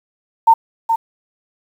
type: tone with echo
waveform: sine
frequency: 908 Hz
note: A#5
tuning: 46 cents flat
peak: -5 dBFS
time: 0.47-0.54 s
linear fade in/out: 10 ms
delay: 420 ms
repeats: 1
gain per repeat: -7 dB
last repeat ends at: 0.96 s
effects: 7-bit